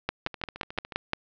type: two click trains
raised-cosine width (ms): 0.3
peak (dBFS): -10 / -22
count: 7 / 10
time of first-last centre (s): 0.09-1.133 / 0.27-0.922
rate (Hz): 5.75 / 13.8
effects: low-pass 5000 Hz 12 dB/octave